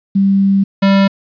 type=tone pair in turn; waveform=sine / square; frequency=196 / 196 Hz; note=G3 / G3; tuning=0 / 0 cents; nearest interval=unison; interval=0 cents; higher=neither; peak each=-8 dBFS; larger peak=neither; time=0.15-0.64 / 0.82-1.08 s; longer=first; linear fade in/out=10 ms; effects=resampled to 11025 Hz + 8-bit